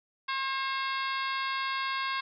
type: harmonic tone with a mistuned harmonic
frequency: 536 Hz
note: C5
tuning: 42 cents sharp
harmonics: 2 / 3 / 4 / 5 / 6 / 7 / 8 / 9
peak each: -32 / -36 / -38 / -40 / -42 / -43 / -44 / -45 dBFS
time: 0.28-2.21 s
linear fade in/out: 10 ms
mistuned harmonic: 6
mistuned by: +62 cents
effects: none